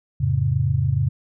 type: chord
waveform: sine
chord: F augmented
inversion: none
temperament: just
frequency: 87.31 / 109.13 / 136.42 Hz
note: F2 / A2 / C#3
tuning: 0 / -14 / -27 cents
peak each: -24 / -22 / -20 dBFS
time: 0.2-1.09 s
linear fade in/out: 10 ms
effects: none